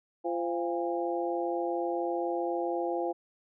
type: harmonic tone with a mistuned harmonic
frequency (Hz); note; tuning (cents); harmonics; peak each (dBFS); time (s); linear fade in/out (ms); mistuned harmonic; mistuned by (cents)
172.6; F3; -20; 2 / 3 / 4 / 5; -32 / -34 / -35 / -36; 0.24-3.13; 20; 5; -100
effects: none